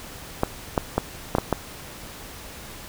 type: clicks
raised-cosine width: 1 ms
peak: -5 dBFS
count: 6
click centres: 0.434 / 0.778 / 0.98 / 1.351 / 1.384 / 1.527 s
effects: pink hiss -40 dBFS RMS until 2.88 s